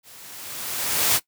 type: noise with level ramp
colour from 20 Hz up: white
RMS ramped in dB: -47 to -17 dBFS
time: 0.03-1.2 s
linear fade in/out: 50 ms
effects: noise-tail reverb RT60 0.1 s tail -19 dB re dry + high-pass 80 Hz 12 dB/octave